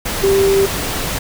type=tone in noise; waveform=sine; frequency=392 Hz; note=G4; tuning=in tune; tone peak=-10 dBFS; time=0.23-0.66 s; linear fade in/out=10 ms; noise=pink; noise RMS=-21 dBFS; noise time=0.05-1.19 s; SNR=+8 dB; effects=none